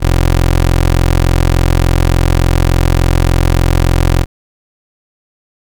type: tone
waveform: 20% pulse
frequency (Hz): 43.45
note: F1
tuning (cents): -8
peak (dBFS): -3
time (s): 0-4.26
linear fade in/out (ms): 50
effects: none